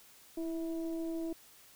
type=tone with frequency modulation; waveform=sine; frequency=329.6 Hz; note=E4; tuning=in tune; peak=-34 dBFS; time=0.37-1.33 s; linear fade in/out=5 ms; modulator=323 Hz; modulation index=0.58; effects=white hiss -59 dBFS RMS until 1.75 s